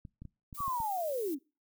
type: clicks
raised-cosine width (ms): 5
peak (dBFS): -33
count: 7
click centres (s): 0.052 / 0.22 / 0.253 / 0.528 / 0.605 / 0.68 / 0.803
type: noise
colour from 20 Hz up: violet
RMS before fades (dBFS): -46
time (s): 0.54-1.35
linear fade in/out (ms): 10
type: linear sweep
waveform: sine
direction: down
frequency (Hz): 1192 to 246.9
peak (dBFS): -31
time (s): 0.57-1.39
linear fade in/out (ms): 50
effects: noise-tail reverb RT60 0.3 s tail -24 dB re dry